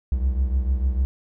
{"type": "beating tone pair", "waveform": "triangle", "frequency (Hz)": [63.6, 70.3], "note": ["C2", "C#2"], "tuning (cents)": [-48, 25], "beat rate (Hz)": 6.7, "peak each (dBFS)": [-18, -24], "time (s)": [0.12, 1.05], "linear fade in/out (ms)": 0, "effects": []}